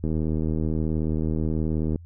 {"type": "click train", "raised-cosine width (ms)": 3, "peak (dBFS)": -14, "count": 152, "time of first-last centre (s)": [0.04, 1.959], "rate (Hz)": 78.7, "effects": ["added 85 Hz sine -41 dBFS peak until 2.05 s"]}